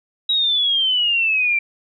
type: exponential sweep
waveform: sine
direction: down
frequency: 3853 to 2341 Hz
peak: -15 dBFS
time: 0.29-1.59 s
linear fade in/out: 5 ms
effects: none